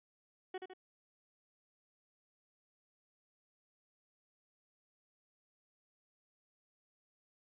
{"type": "tone with echo", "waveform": "30% pulse", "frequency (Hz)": 372.2, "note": "F#4", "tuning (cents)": 10, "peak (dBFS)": -36, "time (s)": [0.54, 0.58], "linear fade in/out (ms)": 5, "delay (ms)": 78, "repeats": 2, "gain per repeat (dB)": -5, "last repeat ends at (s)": 0.736, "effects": ["resampled to 8000 Hz"]}